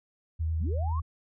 sine tone with vibrato, 80.3 Hz, E2, 45 cents flat, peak -26 dBFS, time 0.39-1.02 s, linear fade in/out 20 ms, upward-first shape sine, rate 9.9 Hz, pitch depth 19 cents each way
sine linear sweep, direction up, 130.81 to 1139 Hz, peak -36 dBFS, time 0.6-1 s, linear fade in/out 5 ms
effects none

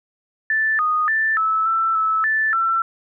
sine tone with pitch steps, 1760 / 1239 / 1768 / 1305 / 1332 / 1305 / 1757 / 1343 Hz, A6 / D#6 / A6 / E6 / E6 / E6 / A6 / E6, 0 / -8 / +8 / -18 / +18 / -18 / -3 / +32 cents, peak -16 dBFS, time 0.5-2.82 s, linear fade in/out 2 ms, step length 290 ms, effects none

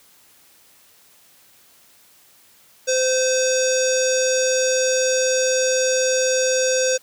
square tone with low-pass filter, 516 Hz, C5, 24 cents flat, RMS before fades -19 dBFS, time 2.87-6.98 s, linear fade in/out 20 ms, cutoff 6400 Hz, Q 8.7, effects white hiss -53 dBFS RMS until 7.02 s + high-pass 60 Hz 12 dB/octave

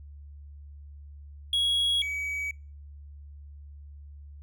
triangle tone pair in turn, 3322 / 2273 Hz, G#7 / C#7, 0 / +43 cents, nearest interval perfect fifth, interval 657 cents, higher first, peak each -21 / -28 dBFS, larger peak first, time 1.53-2.02 / 2.02-2.51 s, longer neither, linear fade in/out 2 ms, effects noise-tail reverb RT60 0.4 s tail -26 dB re dry + added 72 Hz sine -43 dBFS peak until 4.42 s

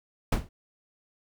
brown noise with exponential decay, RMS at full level -17 dBFS, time 0.32-0.49 s, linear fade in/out 5 ms, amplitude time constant 36 ms, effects none

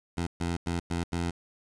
15% pulse tone bursts at uneven times, 85.8 Hz, F2, 30 cents flat, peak -22 dBFS, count 5, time 0.17-0.27 / 0.4-0.57 / 0.66-0.8 / 0.9-1.04 / 1.12-1.31 s, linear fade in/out 10 ms, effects resampled to 22050 Hz + 8-bit

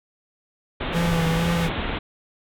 pink low-pass noise, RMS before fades -27 dBFS, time 0.8-1.99 s, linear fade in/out 10 ms, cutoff 3800 Hz, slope 96 dB/octave
square tone with vibrato, 167 Hz, E3, 23 cents sharp, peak -21 dBFS, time 0.92-1.7 s, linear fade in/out 50 ms, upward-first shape sine, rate 2.1 Hz, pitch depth 36 cents each way
effects none

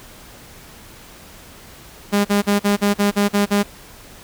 sawtooth tone bursts, 203.3 Hz, G#3, 37 cents flat, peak -10 dBFS, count 9, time 2.12-3.634 s, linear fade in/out 20 ms, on 130 ms, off 43 ms, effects pink hiss -42 dBFS RMS until 4.23 s

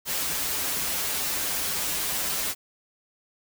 white noise with comb filter, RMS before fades -28 dBFS, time 0.05-2.55 s, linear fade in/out 50 ms, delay 8.6 ms, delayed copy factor -0.9, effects none

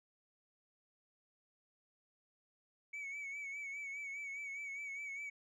sine tone with vibrato, 2253 Hz, C#7, 28 cents sharp, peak -39 dBFS, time 2.93-5.3 s, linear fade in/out 10 ms, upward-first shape sine, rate 4.9 Hz, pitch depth 51 cents each way, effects tanh soft clip ceiling -41 dBFS

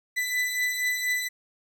40% pulse beating tone pair, 1990 / 1994.2 Hz, B6 / B6, +13 / +16 cents, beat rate 4.2 Hz, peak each -31 / -25 dBFS, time 0.16-1.29 s, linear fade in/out 20 ms, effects none

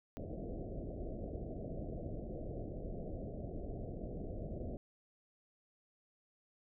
pink low-pass noise, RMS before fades -43 dBFS, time 0.17-4.77 s, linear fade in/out 0 ms, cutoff 690 Hz, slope 96 dB/octave, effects none

